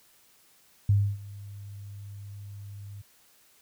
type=tone with ADSR envelope; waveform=sine; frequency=101 Hz; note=G#2; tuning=48 cents flat; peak=-17 dBFS; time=0.89-3.02 s; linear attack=4 ms; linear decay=280 ms; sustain=-22 dB; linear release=10 ms; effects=white hiss -61 dBFS RMS until 3.61 s